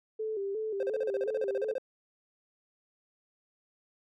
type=tone with vibrato; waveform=sine; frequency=415.3 Hz; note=G#4; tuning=in tune; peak=-31 dBFS; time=0.19-1.74 s; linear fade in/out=10 ms; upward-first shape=square; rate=2.8 Hz; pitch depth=86 cents each way
type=tone bursts; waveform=triangle; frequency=523.3 Hz; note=C5; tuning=in tune; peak=-27 dBFS; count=15; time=0.8-1.782 s; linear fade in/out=2 ms; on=30 ms; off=38 ms
effects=none